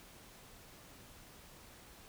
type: silence
effects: pink hiss -57 dBFS RMS until 2.08 s